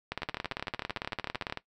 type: two click trains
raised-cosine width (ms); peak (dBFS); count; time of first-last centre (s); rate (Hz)
0.3; -16 / -18; 26 / 19; 0.12-1.524 / 0.22-1.573; 17.8 / 13.3
effects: noise-tail reverb RT60 0.1 s tail -17 dB re dry